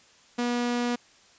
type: tone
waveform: sawtooth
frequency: 241.7 Hz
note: B3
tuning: 37 cents flat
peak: -21 dBFS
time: 0.38-0.96 s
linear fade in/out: 10 ms
effects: white hiss -57 dBFS RMS until 1.38 s + resampled to 16000 Hz